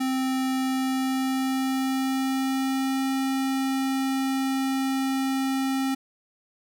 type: tone with pitch glide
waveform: square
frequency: 261.6 to 267.1 Hz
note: C4 to C4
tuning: 0 to +36 cents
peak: -24 dBFS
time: 0-5.95 s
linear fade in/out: 10 ms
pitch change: +36 cents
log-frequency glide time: 0.54-3.1 s
effects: none